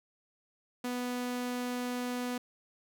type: tone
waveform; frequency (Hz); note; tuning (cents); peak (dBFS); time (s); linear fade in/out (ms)
sawtooth; 246.9; B3; 0; -29; 0.84-2.38; 5
effects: none